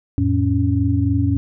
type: tone cluster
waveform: sine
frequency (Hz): 87.1 / 110.6 / 278.4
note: F2 / A2 / C#4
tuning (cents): -4 / +9 / +8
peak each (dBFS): -19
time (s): 0.18-1.37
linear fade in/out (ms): 0
effects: none